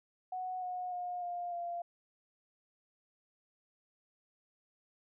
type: tone with pitch steps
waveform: sine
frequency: 739 / 727.1 / 715.5 / 704 / 692.7 Hz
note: F#5 / F#5 / F5 / F5 / F5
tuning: -2 / -30 / +42 / +14 / -14 cents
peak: -36 dBFS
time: 0.32-1.82 s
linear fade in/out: 5 ms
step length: 300 ms
effects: none